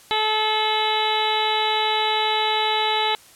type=harmonic tone; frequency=432.5 Hz; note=A4; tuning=30 cents flat; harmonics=1 / 2 / 3 / 4 / 5 / 6 / 7 / 8 / 9; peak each=-28 / -22 / -31 / -33 / -29 / -34 / -29 / -30 / -26 dBFS; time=0.11-3.15 s; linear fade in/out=0 ms; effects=white hiss -49 dBFS RMS until 3.35 s + low-pass 12000 Hz 12 dB/octave